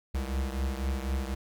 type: beating tone pair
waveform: square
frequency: 65.41 / 69.41 Hz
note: C2 / C#2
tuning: 0 / +3 cents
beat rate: 4 Hz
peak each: -31 / -35 dBFS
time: 0.14-1.35 s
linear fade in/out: 10 ms
effects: 11-bit